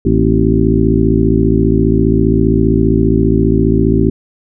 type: harmonic tone with a mistuned harmonic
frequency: 55 Hz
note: A1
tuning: in tune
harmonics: 1 / 2 / 3 / 4 / 5 / 6 / 7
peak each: -16 / -16 / -16 / -16 / -16 / -16 / -16 dBFS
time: 0.05-4.1 s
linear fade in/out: 5 ms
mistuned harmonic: 4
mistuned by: +110 cents
effects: none